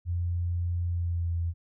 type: tone with pitch glide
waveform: sine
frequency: 87 to 84.72 Hz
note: F2 to E2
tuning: -6 to +48 cents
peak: -26 dBFS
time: 0.05-1.54 s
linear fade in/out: 50 ms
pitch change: -46 cents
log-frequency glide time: 0.86-1.35 s
effects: none

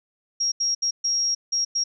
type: tone bursts at uneven times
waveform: sine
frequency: 5600 Hz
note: F8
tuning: 4 cents sharp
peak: -20 dBFS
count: 6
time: 0.4-0.52 / 0.6-0.75 / 0.82-0.91 / 1.04-1.35 / 1.52-1.65 / 1.75-1.84 s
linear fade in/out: 10 ms
effects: none

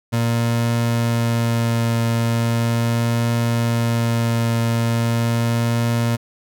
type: tone with vibrato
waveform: 30% pulse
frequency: 116.54 Hz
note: A#2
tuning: in tune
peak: -14 dBFS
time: 0.12-6.17 s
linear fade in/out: 20 ms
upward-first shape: triangle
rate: 0.39 Hz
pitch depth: 12 cents each way
effects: none

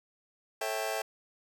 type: chord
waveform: sawtooth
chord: A dominant seventh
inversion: none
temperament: just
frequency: 440 / 550 / 660 / 792 Hz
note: A4 / C#5 / E5 / G5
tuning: 0 / -14 / +2 / +18 cents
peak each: -34 / -35 / -31 / -33 dBFS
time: 0.61-1.02 s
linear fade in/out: 5 ms
effects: none

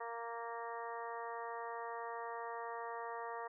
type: harmonic tone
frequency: 232.3 Hz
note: A#3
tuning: 6 cents flat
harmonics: 2 / 3 / 4 / 5 / 6 / 7 / 8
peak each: -47 / -48 / -46 / -48 / -57 / -58 / -52 dBFS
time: 0-3.48 s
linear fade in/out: 10 ms
effects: none

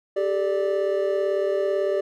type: chord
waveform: triangle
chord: G suspended second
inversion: none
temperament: equal with one note detuned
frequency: 392 / 430 / 587.3 Hz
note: G4 / A4 / D5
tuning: 0 / -40 / 0 cents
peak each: -22 / -28 / -22 dBFS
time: 0.16-2.01 s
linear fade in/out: 10 ms
effects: none

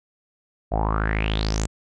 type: tone with low-pass filter sweep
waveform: sawtooth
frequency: 53.5 Hz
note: A1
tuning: 48 cents flat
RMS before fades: -23 dBFS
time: 0.71-1.67 s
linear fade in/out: 20 ms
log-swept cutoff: 660 to 7900 Hz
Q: 7.2
effects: none

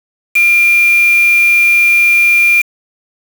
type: tone with quantisation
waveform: sine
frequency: 2392 Hz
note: D7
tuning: 31 cents sharp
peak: -6 dBFS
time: 0.35-2.62 s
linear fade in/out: 10 ms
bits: 3
effects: none

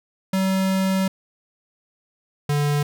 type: tone pair in turn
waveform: square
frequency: 190.5 / 145.94 Hz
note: G3 / D3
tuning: -49 / -11 cents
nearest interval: perfect fourth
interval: 462 cents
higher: first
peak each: -19 dBFS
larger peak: neither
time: 0.33-1.08 / 2.49-2.83 s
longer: first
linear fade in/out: 5 ms
effects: none

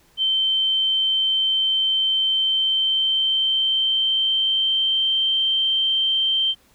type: tone with pitch glide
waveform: sine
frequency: 3105 to 3132 Hz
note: G7 to G7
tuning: -17 to -2 cents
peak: -17 dBFS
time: 0.17-6.55 s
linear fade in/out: 50 ms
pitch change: +15 cents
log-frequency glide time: 2.25-5.3 s
effects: pink hiss -57 dBFS RMS until 6.74 s

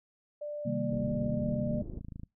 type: tone with pitch glide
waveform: sine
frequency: 591 to 599.3 Hz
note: D5 to D5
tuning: +11 to +35 cents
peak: -35 dBFS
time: 0.41-1.82 s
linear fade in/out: 10 ms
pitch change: +24 cents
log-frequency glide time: 0.87-1.32 s
type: chord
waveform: sine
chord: C minor seventh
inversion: none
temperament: equal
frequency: 130.81 / 155.56 / 196 / 233.1 Hz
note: C3 / Eb3 / G3 / Bb3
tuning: 0 / 0 / 0 / 0 cents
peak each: -36 / -38 / -36 / -33 dBFS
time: 0.65-1.82 s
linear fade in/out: 10 ms
type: low-pass noise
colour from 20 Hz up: pink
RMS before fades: -44 dBFS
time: 0.89-2 s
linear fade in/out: 10 ms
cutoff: 440 Hz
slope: 24 dB/octave
type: click train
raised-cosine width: 5 ms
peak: -30 dBFS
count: 33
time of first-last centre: 1.04-2.234 s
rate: 26.8 Hz
effects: noise-tail reverb RT60 0.2 s tail -25 dB re dry

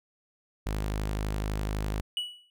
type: tone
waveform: sawtooth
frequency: 51.91 Hz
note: G#1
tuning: in tune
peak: -25 dBFS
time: 0.66-2.01 s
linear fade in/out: 5 ms
type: tone with exponential decay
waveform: triangle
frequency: 2940 Hz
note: F#7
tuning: 12 cents flat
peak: -24 dBFS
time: 2.17-2.5 s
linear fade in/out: 1 ms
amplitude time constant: 70 ms
effects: none

